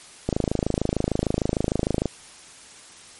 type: click train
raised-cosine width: 2 ms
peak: -8 dBFS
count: 48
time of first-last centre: 0.29-2.057 s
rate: 26.6 Hz
effects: white hiss -46 dBFS RMS until 3.19 s + MP3 48 kbps